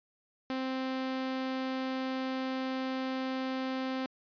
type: tone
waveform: sawtooth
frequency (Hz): 261.6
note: C4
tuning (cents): 0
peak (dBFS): -28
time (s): 0.5-4.06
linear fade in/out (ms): 0
effects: resampled to 11025 Hz